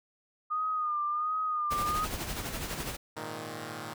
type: tone with vibrato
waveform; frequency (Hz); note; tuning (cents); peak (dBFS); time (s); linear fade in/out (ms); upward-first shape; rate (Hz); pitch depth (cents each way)
sine; 1224; D#6; -29; -28; 0.5-2.06; 20; sine; 1.4; 53
type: noise with tremolo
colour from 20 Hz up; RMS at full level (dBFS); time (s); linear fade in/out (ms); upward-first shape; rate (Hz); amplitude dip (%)
pink; -34; 1.7-2.97; 20; sine; 12; 50
type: chord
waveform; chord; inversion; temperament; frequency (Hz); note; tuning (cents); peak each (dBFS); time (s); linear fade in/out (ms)
5% pulse; Ab suspended second; none; equal; 103.83 / 116.54 / 155.56; Ab2 / Bb2 / Eb3; 0 / 0 / 0; -34 / -30 / -30; 3.16-3.94; 10
effects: none